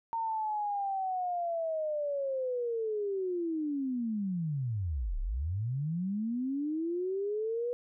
sine linear two-way sweep, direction down then up, 919 to 30.87 to 491 Hz, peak -30 dBFS, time 0.13-7.73 s, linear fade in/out 0 ms, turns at 5.19 s, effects none

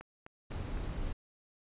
click train, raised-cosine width 0.5 ms, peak -32 dBFS, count 4, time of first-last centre 0.01-0.773 s, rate 3.93 Hz
brown noise, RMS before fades -37 dBFS, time 0.5-1.13 s, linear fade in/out 10 ms
effects resampled to 8000 Hz

